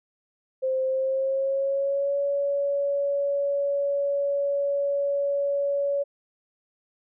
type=tone with pitch glide; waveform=sine; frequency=523.3 to 564.1 Hz; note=C5 to C#5; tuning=0 to +30 cents; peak=-22 dBFS; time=0.62-6.04 s; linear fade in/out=20 ms; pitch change=+130 cents; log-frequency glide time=0.83-2.18 s; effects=none